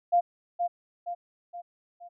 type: tone with echo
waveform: sine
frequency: 698.5 Hz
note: F5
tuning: in tune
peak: -18 dBFS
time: 0.12-0.21 s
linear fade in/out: 20 ms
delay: 470 ms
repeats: 4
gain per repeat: -6 dB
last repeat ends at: 2.09 s
effects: none